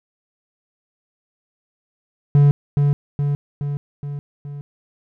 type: tone with echo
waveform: triangle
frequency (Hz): 143.6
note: D3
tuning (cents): -39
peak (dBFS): -7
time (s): 2.35-2.51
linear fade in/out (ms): 0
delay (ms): 420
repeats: 5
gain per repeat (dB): -4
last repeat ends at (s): 4.61
effects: none